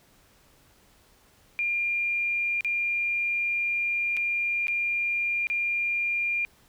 sine tone with dropouts, 2400 Hz, D7, 37 cents sharp, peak -24 dBFS, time 1.59-6.45 s, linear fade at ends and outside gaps 0 ms, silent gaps 2.608-2.647 / 4.167-4.171 / 4.67-4.682 / 5.47-5.5 s, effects pink hiss -60 dBFS RMS until 6.68 s

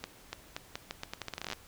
accelerating click train, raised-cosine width 0.2 ms, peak -19 dBFS, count 19, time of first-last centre 0.04-1.532 s, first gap 290 ms, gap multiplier 0.81, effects pink hiss -56 dBFS RMS until 1.67 s

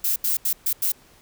violet noise bursts at uneven times, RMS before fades -22 dBFS, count 5, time 0.04-0.16 / 0.24-0.37 / 0.45-0.53 / 0.66-0.73 / 0.82-0.92 s, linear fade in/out 5 ms, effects pink hiss -54 dBFS RMS until 1.21 s

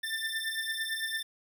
25% pulse beating tone pair, 1780 / 1788.9 Hz, A6 / A6, +20 / +28 cents, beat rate 8.9 Hz, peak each -31 dBFS, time 0.03-1.23 s, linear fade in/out 10 ms, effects none

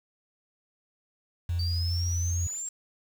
sine tone, 86.2 Hz, F2, 22 cents flat, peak -25 dBFS, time 1.49-2.47 s, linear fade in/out 5 ms
sine exponential sweep, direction up, 4586 to 7520 Hz, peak -32 dBFS, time 1.59-2.69 s, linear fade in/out 5 ms
effects tanh soft clip ceiling -19 dBFS + 8-bit

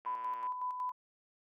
click train, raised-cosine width 0.5 ms, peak -37 dBFS, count 50, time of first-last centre 0.05-0.469 s, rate 117 Hz
sine tone with tremolo, 1000 Hz, B5, 21 cents sharp, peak -33 dBFS, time 0.06-0.92 s, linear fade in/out 5 ms, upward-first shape square, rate 5.4 Hz, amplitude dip 45%
effects high-pass 400 Hz 12 dB/octave

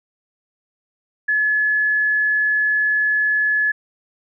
sine tone, 1709 Hz, G#6, 49 cents sharp, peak -15 dBFS, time 1.28-3.72 s, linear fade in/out 10 ms, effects none

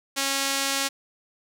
sawtooth tone with band-pass filter, 274 Hz, C#4, 20 cents flat, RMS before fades -26 dBFS, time 0.16-0.89 s, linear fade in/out 20 ms, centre 6400 Hz, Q 0.56, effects none

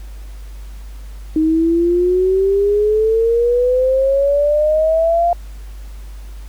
sine exponential sweep, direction up, 311.1 to 698.5 Hz, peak -11 dBFS, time 1.36-5.33 s, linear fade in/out 2 ms, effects added 50 Hz sine -29 dBFS peak until 6.48 s + pink hiss -47 dBFS RMS until 6.48 s

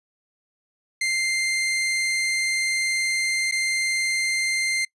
sawtooth tone with dropouts, 2093 Hz, C7, in tune, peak -18 dBFS, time 1.01-4.85 s, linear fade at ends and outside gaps 5 ms, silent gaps 3.513-3.521 s, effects noise-tail reverb RT60 0.1 s tail -23 dB re dry + resampled to 24000 Hz

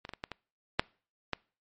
clicks, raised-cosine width 0.3 ms, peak -25 / -24 / -24 / -19 / -22 / -7 / -14 dBFS, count 7, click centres 0.051 / 0.092 / 0.136 / 0.239 / 0.317 / 0.795 / 1.333 s, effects noise-tail reverb RT60 0.4 s tail -25 dB re dry + MP3 32 kbps

